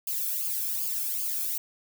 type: noise with flanger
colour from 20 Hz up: violet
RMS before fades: -30 dBFS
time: 0.07-1.58 s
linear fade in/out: 5 ms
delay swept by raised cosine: 0.52 to 1.06 ms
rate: 2.6 Hz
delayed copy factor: -0.8
effects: none